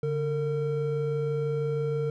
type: tone pair together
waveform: triangle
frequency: 143.49 / 456.6 Hz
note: D3 / A#4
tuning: -40 / -36 cents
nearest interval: octave + minor sixth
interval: 2004 cents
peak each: -27 / -26 dBFS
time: 0.03-2.1 s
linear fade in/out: 2 ms
effects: none